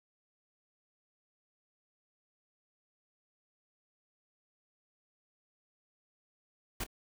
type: noise with echo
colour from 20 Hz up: pink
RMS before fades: -36 dBFS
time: 6.8-6.84 s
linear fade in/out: 5 ms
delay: 26 ms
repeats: 1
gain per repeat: -15 dB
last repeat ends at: 6.866 s
effects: none